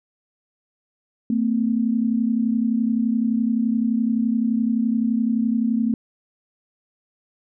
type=tone pair together; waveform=sine; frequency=224.4 / 256.1 Hz; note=A3 / C4; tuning=+34 / -37 cents; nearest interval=major second; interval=229 cents; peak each=-19 / -23 dBFS; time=1.3-5.94 s; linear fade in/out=2 ms; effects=none